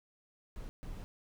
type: noise bursts at uneven times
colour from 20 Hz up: brown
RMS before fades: -43 dBFS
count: 2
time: 0.56-0.69 / 0.83-1.04 s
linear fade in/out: 0 ms
effects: none